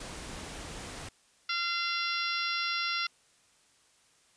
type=noise; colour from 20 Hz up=pink; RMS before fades=-42 dBFS; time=0-1.09 s; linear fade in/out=5 ms
type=harmonic tone; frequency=688 Hz; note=F5; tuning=26 cents flat; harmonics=2 / 3 / 4 / 5 / 6 / 7 / 8; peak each=-34 / -36 / -37 / -38 / -39 / -39 / -40 dBFS; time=1.49-3.07 s; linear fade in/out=5 ms
effects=white hiss -65 dBFS RMS until 4.36 s + resampled to 22050 Hz

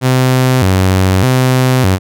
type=tone with vibrato; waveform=sawtooth; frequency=110 Hz; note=A2; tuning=in tune; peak=-4 dBFS; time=0.01-1.99 s; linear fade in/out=50 ms; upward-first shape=square; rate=0.82 Hz; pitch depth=270 cents each way; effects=none

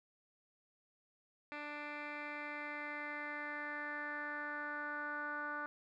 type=tone with low-pass filter sweep; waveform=10% pulse; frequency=294.9 Hz; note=D4; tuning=7 cents sharp; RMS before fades=-43 dBFS; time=1.52-5.66 s; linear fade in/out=0 ms; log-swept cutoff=2600 to 1400 Hz; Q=5; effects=none

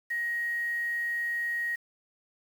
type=tone with quantisation; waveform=sine; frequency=1884 Hz; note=A#6; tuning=18 cents sharp; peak=-28 dBFS; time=0.1-1.76 s; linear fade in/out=10 ms; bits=8; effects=none

